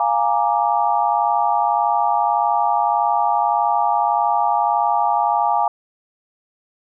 sine chord, Bb dominant seventh, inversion second, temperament equal, 698.5 / 830.6 / 932.3 / 1174.7 Hz, F5 / Ab5 / Bb5 / D6, 0 / 0 / 0 / 0 cents, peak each -21 / -18 / -21 / -24 dBFS, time 0-5.68 s, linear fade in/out 2 ms, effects none

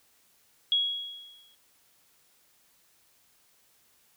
sine tone with exponential decay, 3322 Hz, G#7, in tune, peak -20 dBFS, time 0.72-1.55 s, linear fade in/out 1 ms, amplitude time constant 180 ms, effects white hiss -65 dBFS RMS until 4.16 s

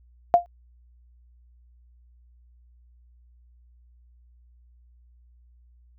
sine tone with exponential decay, 698.5 Hz, F5, in tune, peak -8 dBFS, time 0.34-0.46 s, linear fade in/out 0 ms, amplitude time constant 25 ms, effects added 60 Hz sine -53 dBFS peak until 5.98 s

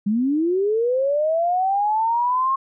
sine linear sweep, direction up, 196 to 1083 Hz, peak -17 dBFS, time 0.06-2.56 s, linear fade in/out 10 ms, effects none

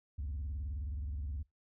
sine tone with vibrato, 70.4 Hz, C#2, 27 cents sharp, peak -34 dBFS, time 0.18-1.43 s, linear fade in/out 10 ms, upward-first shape square, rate 19 Hz, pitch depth 240 cents each way, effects noise-tail reverb RT60 0.2 s tail -26 dB re dry + tanh soft clip ceiling -34 dBFS

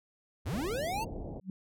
square linear sweep, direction up, 54 to 932.3 Hz, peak -33 dBFS, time 0.45-1.05 s, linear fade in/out 20 ms
pink low-pass noise, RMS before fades -40 dBFS, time 0.53-1.4 s, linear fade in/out 5 ms, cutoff 750 Hz, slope 48 dB/octave
sine tone with exponential growth, 188.7 Hz, F#3, 34 cents sharp, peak -31 dBFS, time 1.41-1.5 s, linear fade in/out 2 ms, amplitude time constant 18 ms
effects none

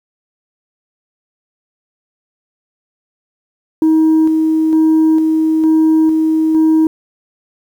sine tone with tremolo, 317 Hz, D#4, 32 cents sharp, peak -5 dBFS, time 3.82-6.87 s, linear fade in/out 2 ms, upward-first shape square, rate 1.1 Hz, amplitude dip 35%, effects tanh soft clip ceiling -6 dBFS + 7-bit

